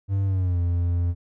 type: tone with pitch glide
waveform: triangle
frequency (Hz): 98 to 86.81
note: G2 to F2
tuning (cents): 0 to -10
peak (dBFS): -18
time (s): 0.08-1.15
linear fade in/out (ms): 50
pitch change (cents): -210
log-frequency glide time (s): 0.25-0.59
effects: none